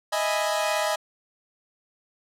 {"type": "chord", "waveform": "sawtooth", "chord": "E major seventh", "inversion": "third", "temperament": "equal", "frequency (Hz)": [622.3, 659.3, 830.6, 987.8], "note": ["D#5", "E5", "G#5", "B5"], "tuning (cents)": [0, 0, 0, 0], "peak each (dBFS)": [-22, -28, -25, -28], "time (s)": [0.12, 0.96], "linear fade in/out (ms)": 10, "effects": ["low-pass 12000 Hz 12 dB/octave"]}